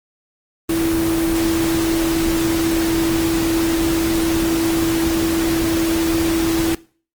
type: tone in noise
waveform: sine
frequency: 329.4 Hz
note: E4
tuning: 1 cent flat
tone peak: -16 dBFS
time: 0.69-6.75 s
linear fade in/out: 5 ms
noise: pink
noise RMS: -24 dBFS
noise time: 0.69-6.75 s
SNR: +5 dB
effects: noise-tail reverb RT60 0.4 s tail -20 dB re dry + Opus 24 kbps